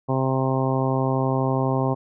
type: harmonic tone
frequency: 132.1 Hz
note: C3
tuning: 17 cents sharp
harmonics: 1 / 2 / 3 / 4 / 5 / 6 / 7 / 8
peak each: -23 / -26 / -28 / -29 / -30 / -31 / -31 / -32 dBFS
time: 0.08-1.95 s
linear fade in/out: 20 ms
effects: none